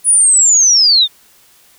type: linear sweep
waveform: sine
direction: down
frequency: 9956 to 3520 Hz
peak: -6 dBFS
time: 0.04-1.08 s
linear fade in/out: 50 ms
effects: white hiss -48 dBFS RMS until 1.78 s